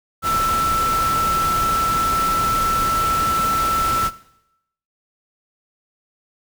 sine tone in noise, 1329 Hz, E6, 14 cents sharp, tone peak -17 dBFS, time 0.22-4.11 s, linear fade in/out 50 ms, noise pink, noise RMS -26 dBFS, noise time 0.22-4.11 s, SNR +6 dB, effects noise-tail reverb RT60 0.8 s tail -17 dB re dry

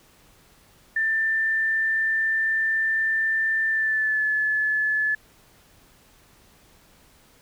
sine tone with pitch glide, 1782 to 1724.3 Hz, A6 to A6, +22 to -35 cents, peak -20 dBFS, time 0.96-5.15 s, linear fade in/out 5 ms, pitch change -57 cents, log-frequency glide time 3.68-4.25 s, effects pink hiss -56 dBFS RMS until 7.41 s

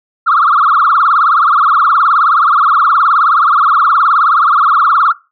sine tone with vibrato, 1244.5 Hz, D#6, in tune, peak -5 dBFS, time 0.26-5.13 s, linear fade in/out 20 ms, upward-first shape triangle, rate 19 Hz, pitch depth 240 cents each way, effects noise-tail reverb RT60 0.3 s tail -23 dB re dry + tanh soft clip ceiling -1 dBFS

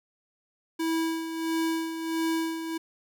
square tone with tremolo, 326 Hz, E4, 19 cents flat, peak -25 dBFS, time 0.79-2.78 s, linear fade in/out 10 ms, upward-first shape sine, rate 1.5 Hz, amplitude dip 60%, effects none

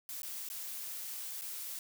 blue noise with dropouts, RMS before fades -42 dBFS, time 0.09-1.79 s, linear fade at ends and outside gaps 1 ms, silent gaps 0.22-0.231 / 0.488-0.5 / 1.412-1.419 s, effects none

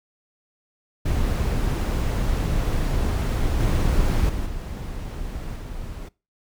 brown noise with level steps, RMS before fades -22 / -20 / -27 / -31 / -33 dBFS, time 1.05-6.09 s, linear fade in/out 10 ms, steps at 3.6 / 4.29 / 4.46 / 5.56 s, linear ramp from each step 2 ms, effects noise-tail reverb RT60 0.3 s tail -23 dB re dry

